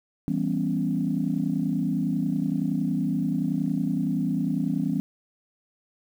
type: chord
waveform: sine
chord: C# half-diminished seventh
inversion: first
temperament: equal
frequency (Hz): 164.81 / 196 / 246.9 / 277.2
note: E3 / G3 / B3 / C#4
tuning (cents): 0 / 0 / 0 / 0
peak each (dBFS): -28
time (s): 0.28-5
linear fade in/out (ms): 0
effects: tanh soft clip ceiling -13 dBFS + 9-bit